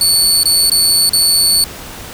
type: tone with dropouts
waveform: 25% pulse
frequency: 4458 Hz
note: C#8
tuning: 9 cents sharp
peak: -4 dBFS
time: 0.01-1.64 s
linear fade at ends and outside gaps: 1 ms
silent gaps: 0.433-0.456 / 0.698-0.717 / 1.093-1.133 s
effects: pink hiss -30 dBFS RMS until 2.13 s